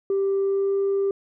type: tone with pitch glide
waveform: sine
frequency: 392 to 394.5 Hz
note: G4 to G4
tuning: 0 to +11 cents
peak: -18 dBFS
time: 0.1-1.11 s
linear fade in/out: 2 ms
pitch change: +11 cents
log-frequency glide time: 0.41-0.76 s
effects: tanh soft clip ceiling -17 dBFS